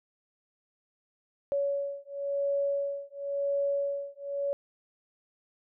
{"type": "beating tone pair", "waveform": "sine", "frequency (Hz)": [562, 562.95], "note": ["C#5", "C#5"], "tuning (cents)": [24, 27], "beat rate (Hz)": 0.95, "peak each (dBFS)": -31, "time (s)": [1.52, 4.53], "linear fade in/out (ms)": 0, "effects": []}